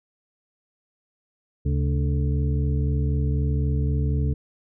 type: harmonic tone with a mistuned harmonic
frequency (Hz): 72.9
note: D2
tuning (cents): -12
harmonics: 1 / 2 / 3 / 4 / 6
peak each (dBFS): -22 / -24 / -34 / -34 / -36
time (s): 1.65-4.34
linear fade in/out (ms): 10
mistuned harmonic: 2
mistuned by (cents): -110
effects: none